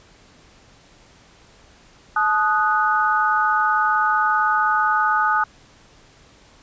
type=chord; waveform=sine; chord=D# diminished; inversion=second; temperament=equal with one note detuned; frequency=862.9 / 1244.5 / 1480 Hz; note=A5 / D#6 / F#6; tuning=-34 / 0 / 0 cents; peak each=-21 / -19 / -21 dBFS; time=2.16-5.44 s; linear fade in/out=5 ms; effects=pink hiss -51 dBFS RMS until 6.62 s + resampled to 16000 Hz